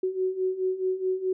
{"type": "beating tone pair", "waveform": "sine", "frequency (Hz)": [370.5, 375.2], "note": ["F#4", "F#4"], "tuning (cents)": [2, 24], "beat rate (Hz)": 4.7, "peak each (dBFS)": [-30, -26], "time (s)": [0.03, 1.33], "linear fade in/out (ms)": 5, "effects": []}